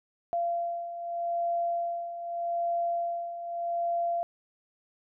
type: beating tone pair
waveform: sine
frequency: 686 / 686.82 Hz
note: F5 / F5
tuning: -31 / -29 cents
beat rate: 0.82 Hz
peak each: -35 / -29 dBFS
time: 0.33-4.23 s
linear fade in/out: 0 ms
effects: none